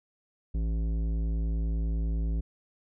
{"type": "tone with tanh clipping", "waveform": "triangle", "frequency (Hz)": 55, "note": "A1", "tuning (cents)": 0, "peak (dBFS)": -28, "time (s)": [0.54, 2.41], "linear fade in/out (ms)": 10, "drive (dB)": 17, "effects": []}